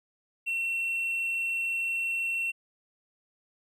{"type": "tone with hard clipping", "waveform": "sine", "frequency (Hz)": 2713, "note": "E7", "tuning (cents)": 49, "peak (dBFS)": -28, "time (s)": [0.46, 2.52], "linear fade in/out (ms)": 20, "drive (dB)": 2, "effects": []}